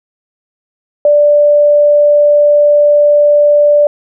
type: tone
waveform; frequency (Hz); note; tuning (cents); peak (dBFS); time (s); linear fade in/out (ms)
sine; 587.3; D5; 0; -4; 1.05-3.87; 2
effects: none